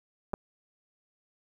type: clicks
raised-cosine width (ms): 1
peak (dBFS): -21 / -17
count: 2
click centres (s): 0.334 / 0.339
effects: 9-bit

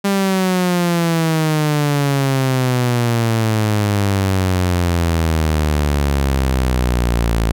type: exponential sweep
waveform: sawtooth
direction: down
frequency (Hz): 200 to 55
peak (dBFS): -10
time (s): 0.04-7.52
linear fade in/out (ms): 10
effects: none

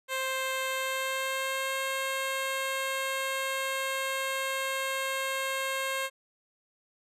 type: tone with pitch glide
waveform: 10% pulse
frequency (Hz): 526 to 534.6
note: C5 to C5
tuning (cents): +9 to +37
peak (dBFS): -21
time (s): 0.08-6.1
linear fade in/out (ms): 50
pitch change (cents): +28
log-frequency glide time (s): 0.71-1.79
effects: resampled to 32000 Hz

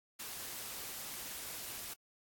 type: noise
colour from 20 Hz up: white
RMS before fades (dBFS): -44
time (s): 0.19-1.94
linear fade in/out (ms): 10
effects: AAC 64 kbps

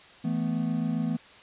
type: chord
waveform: triangle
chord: E suspended fourth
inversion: none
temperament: just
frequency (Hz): 164.81 / 219.8 / 247.2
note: E3 / A3 / B3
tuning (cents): 0 / -2 / +2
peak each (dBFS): -28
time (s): 0.24-1.17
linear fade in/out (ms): 10
effects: white hiss -51 dBFS RMS until 1.42 s + resampled to 8000 Hz

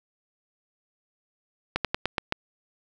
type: slowing click train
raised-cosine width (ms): 0.3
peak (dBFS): -8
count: 6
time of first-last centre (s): 1.76-2.324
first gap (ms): 87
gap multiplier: 1.13
effects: none

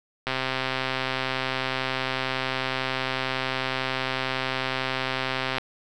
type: click train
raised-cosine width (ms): 0.3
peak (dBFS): -10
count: 697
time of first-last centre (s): 0.27-5.583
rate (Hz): 131
effects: none

